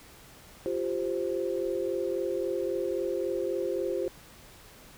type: chord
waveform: sine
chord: F suspended second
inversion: none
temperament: just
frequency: 349.2 / 392.9 / 523.8 Hz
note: F4 / G4 / C5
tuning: 0 / +4 / +2 cents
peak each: -32 dBFS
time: 0.66-4.08 s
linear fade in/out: 0 ms
effects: pink hiss -52 dBFS RMS until 4.97 s